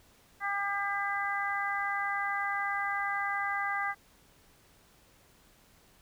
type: harmonic tone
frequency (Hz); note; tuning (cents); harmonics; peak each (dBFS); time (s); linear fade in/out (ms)
400.6; G4; +38; 2 / 3 / 4 / 5; -35 / -35 / -35 / -35; 0.4-3.95; 50
effects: pink hiss -62 dBFS RMS until 6.01 s